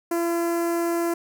sawtooth tone with notch filter, 339.5 Hz, F4, 49 cents flat, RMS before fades -24 dBFS, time 0.11-1.14 s, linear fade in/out 5 ms, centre 3500 Hz, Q 0.51, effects none

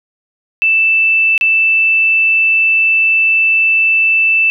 sine tone with dropouts, 2648 Hz, E7, 7 cents sharp, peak -8 dBFS, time 0.62-4.5 s, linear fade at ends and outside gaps 0 ms, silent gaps 1.378-1.411 s, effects none

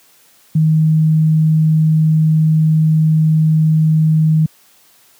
sine tone, 157.2 Hz, D#3, 18 cents sharp, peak -8 dBFS, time 0.55-4.46 s, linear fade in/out 5 ms, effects white hiss -50 dBFS RMS until 5.19 s + high-pass 100 Hz 12 dB/octave

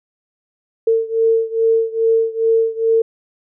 sine beating tone pair, 450.9 / 453.3 Hz, A4 / A#4, +42 / -48 cents, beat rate 2.4 Hz, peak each -15 / -17 dBFS, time 0.87-3.02 s, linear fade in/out 5 ms, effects none

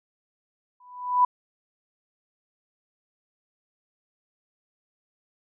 sine tone with exponential growth, 991 Hz, B5, 6 cents sharp, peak -13 dBFS, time 0.8-1.25 s, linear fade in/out 5 ms, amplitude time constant 97 ms, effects none

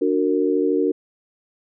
sine chord, D augmented, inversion none, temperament just, 293.7 / 367.1 / 458.9 Hz, D4 / F#4 / A#4, 0 / -14 / -27 cents, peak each -21 dBFS, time 0.01-0.92 s, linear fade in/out 10 ms, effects none

